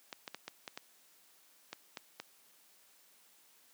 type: clicks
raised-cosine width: 0.2 ms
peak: -24 dBFS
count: 9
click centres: 0.128 / 0.278 / 0.346 / 0.48 / 0.678 / 0.775 / 1.73 / 1.972 / 2.2 s
effects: white hiss -65 dBFS RMS until 3.73 s + high-pass 200 Hz 12 dB/octave